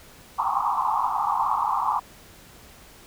pink band-pass noise, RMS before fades -24 dBFS, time 0.38-2 s, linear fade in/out 10 ms, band 790 to 1200 Hz, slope 96 dB/octave, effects pink hiss -49 dBFS RMS until 3.06 s

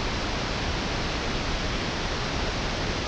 pink low-pass noise, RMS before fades -28 dBFS, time 0-3.07 s, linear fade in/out 0 ms, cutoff 5800 Hz, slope 48 dB/octave, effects none

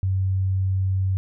sine tone, 95 Hz, F#2, 46 cents sharp, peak -19 dBFS, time 0.03-1.17 s, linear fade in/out 0 ms, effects none

